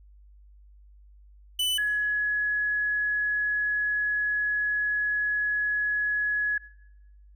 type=tone pair in turn; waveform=45% pulse / sine; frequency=2996 / 1686.3 Hz; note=F#7 / G#6; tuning=+21 / +26 cents; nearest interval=minor seventh; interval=995 cents; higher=first; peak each=-23 dBFS; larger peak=neither; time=1.59-1.78 / 1.78-6.58 s; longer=second; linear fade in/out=5 ms; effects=noise-tail reverb RT60 0.9 s tail -20 dB re dry + added 50 Hz sine -50 dBFS peak until 7.35 s